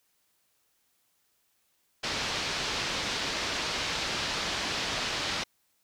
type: low-pass noise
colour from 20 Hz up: white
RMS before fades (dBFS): -32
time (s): 2.03-5.44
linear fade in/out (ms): 10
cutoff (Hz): 5100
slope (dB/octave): 24
effects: white hiss -72 dBFS RMS until 5.83 s